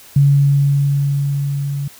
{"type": "tone with level ramp", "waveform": "sine", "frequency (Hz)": 141, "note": "C#3", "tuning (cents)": 30, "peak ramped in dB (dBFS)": [-7, -19], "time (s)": [0.16, 1.88], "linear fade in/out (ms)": 5, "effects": ["white hiss -42 dBFS RMS until 1.99 s"]}